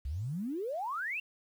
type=exponential sweep; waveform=sine; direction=up; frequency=61.74 to 2794 Hz; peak=-33 dBFS; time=0.05-1.2 s; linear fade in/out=5 ms; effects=10-bit